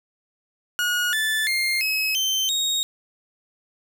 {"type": "tone with pitch steps", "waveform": "30% pulse", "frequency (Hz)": [1447, 1750.9, 2119, 2563, 3102, 3753], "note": ["F#6", "A6", "C7", "E7", "G7", "A#7"], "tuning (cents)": [-39, -9, 21, -49, -19, 11], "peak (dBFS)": -18, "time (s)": [0.79, 2.83], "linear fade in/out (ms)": 0, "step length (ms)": 340, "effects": []}